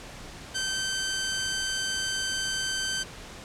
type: tone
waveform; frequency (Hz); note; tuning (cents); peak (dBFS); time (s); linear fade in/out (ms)
10% pulse; 1548; G6; -22; -18; 0.54-3.04; 20
effects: pink hiss -43 dBFS RMS until 3.44 s + low-pass 8000 Hz 12 dB/octave